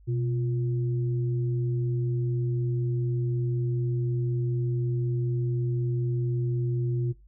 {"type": "tone pair together", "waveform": "sine", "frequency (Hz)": [124.68, 350], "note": ["B2", "F4"], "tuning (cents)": [17, 4], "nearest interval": "octave + tritone", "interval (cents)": 1787, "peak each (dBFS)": [-25, -34], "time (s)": [0.07, 7.13], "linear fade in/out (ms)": 20, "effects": ["noise-tail reverb RT60 0.2 s tail -17 dB re dry", "added 50 Hz sine -51 dBFS peak until 7.27 s"]}